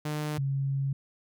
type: tone pair in turn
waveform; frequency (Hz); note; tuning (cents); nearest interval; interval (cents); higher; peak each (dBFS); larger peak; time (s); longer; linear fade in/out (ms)
sawtooth / sine; 150.9 / 137.1; D3 / C#3; +47 / -19; major second; 166; first; -26; neither; 0.05-0.38 / 0.38-0.93; second; 5
effects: none